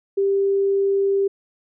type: tone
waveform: sine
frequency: 394.4 Hz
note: G4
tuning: 11 cents sharp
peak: -16 dBFS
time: 0.17-1.28 s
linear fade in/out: 10 ms
effects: none